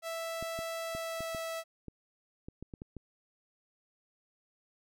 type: tone with pitch glide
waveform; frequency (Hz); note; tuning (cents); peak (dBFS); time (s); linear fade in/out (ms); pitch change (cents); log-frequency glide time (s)
sawtooth; 659.3 to 655.1; E5 to E5; 0 to -11; -32; 0.02-1.64; 50; -11; 0.83-1.37
type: clicks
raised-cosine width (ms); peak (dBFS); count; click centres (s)
3; -30; 11; 0.426 / 0.59 / 0.95 / 1.206 / 1.348 / 1.883 / 2.485 / 2.626 / 2.738 / 2.819 / 2.967
effects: none